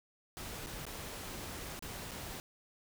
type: noise with dropouts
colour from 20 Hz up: pink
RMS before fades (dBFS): -44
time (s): 0.37-2.4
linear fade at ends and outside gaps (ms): 0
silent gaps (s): 0.662-0.669 / 0.853-0.866 / 1.792-1.824 / 2.111-2.116
effects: none